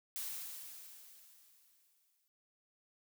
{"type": "noise with exponential decay", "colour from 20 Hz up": "blue", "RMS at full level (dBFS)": -40, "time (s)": [0.16, 2.28], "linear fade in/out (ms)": 0, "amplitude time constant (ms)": 460, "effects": []}